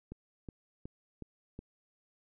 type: click train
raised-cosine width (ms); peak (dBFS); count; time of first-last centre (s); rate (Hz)
3; -30; 5; 0.12-1.591; 2.72
effects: none